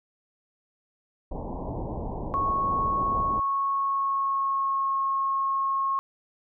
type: low-pass noise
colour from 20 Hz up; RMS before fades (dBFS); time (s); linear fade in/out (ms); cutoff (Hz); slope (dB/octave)
pink; -33; 1.31-3.4; 5; 1000; 96
type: tone with pitch glide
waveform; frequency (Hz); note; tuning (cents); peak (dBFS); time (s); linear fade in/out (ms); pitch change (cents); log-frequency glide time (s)
sine; 1101 to 1086.5; C#6 to C#6; -12 to -35; -23; 2.34-5.99; 0; -23; 3.7-4.97
effects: none